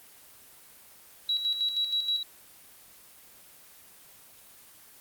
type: tone with tremolo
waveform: sine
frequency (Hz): 3900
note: B7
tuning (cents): -23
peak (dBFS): -24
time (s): 1.29-2.23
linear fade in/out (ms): 2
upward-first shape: square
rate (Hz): 6.3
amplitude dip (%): 55
effects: white hiss -53 dBFS RMS until 5 s + Opus 24 kbps